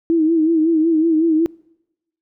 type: tone with vibrato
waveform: sine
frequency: 322.5 Hz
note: E4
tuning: 38 cents flat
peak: -12 dBFS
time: 0.1-1.46 s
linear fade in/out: 0 ms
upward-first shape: sine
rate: 5.4 Hz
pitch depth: 72 cents each way
effects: noise-tail reverb RT60 0.9 s tail -26 dB re dry